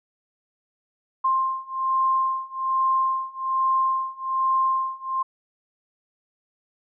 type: beating tone pair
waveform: sine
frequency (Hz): 1054 / 1055.2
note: C6 / C6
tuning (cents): +12 / +14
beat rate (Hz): 1.2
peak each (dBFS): -24 / -23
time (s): 1.24-5.23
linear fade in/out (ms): 10
effects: none